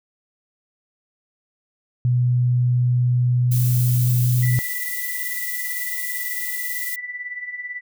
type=tone; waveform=sine; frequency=123.47 Hz; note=B2; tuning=in tune; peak=-15 dBFS; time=2.05-4.59 s; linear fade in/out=0 ms
type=noise; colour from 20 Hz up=violet; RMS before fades=-28 dBFS; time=3.51-6.96 s; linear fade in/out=10 ms
type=tone with tremolo; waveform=sine; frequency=1975 Hz; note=B6; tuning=in tune; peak=-25 dBFS; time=4.42-7.81 s; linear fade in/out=20 ms; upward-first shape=triangle; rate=18 Hz; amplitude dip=75%
effects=none